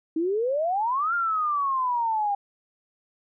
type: exponential two-way sweep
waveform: sine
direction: up then down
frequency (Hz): 311.1 to 1416 to 797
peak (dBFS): -22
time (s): 0.16-2.35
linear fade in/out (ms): 5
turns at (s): 1.14
effects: none